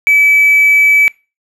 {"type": "tone with hard clipping", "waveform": "triangle", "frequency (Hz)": 2298, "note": "D7", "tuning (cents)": -38, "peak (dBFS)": -6, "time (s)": [0.07, 1.08], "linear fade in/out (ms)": 0, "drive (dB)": 4, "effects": ["noise-tail reverb RT60 0.3 s tail -24 dB re dry"]}